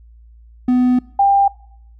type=tone pair in turn; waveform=triangle / sine; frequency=250 / 795.1 Hz; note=B3 / G5; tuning=+21 / +24 cents; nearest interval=octave + minor sixth; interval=2003 cents; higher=second; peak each=-9 dBFS; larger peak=neither; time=0.68-0.99 / 1.19-1.48 s; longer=first; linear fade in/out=5 ms; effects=noise-tail reverb RT60 0.7 s tail -23 dB re dry + added 57 Hz sine -41 dBFS peak until 1.99 s